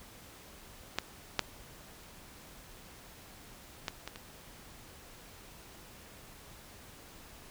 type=clicks; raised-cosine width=0.2 ms; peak=-12 / -9 / -16 / -22 / -26 dBFS; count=5; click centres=0.986 / 1.393 / 3.882 / 4.076 / 4.159 s; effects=pink hiss -53 dBFS RMS until 7.5 s